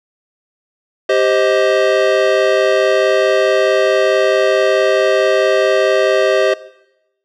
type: chord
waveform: square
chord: C minor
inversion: second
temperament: just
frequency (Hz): 392.4 / 523.3 / 627.9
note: G4 / C5 / Eb5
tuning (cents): +2 / 0 / +16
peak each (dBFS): -16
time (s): 1.09-6.54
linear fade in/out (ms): 5
effects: noise-tail reverb RT60 0.9 s tail -19 dB re dry + low-pass 4000 Hz 12 dB/octave